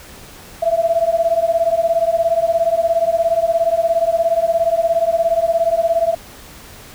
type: beating tone pair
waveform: sine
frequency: 659.3 / 676.3 Hz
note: E5 / E5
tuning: 0 / +44 cents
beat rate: 17 Hz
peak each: -16 dBFS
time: 0.62-6.15 s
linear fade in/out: 10 ms
effects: pink hiss -39 dBFS RMS until 6.94 s